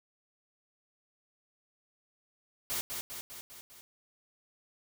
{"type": "noise with echo", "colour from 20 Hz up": "white", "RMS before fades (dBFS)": -34, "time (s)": [2.7, 2.81], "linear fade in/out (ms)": 0, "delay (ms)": 200, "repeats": 5, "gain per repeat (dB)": -4, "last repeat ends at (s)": 3.81, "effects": []}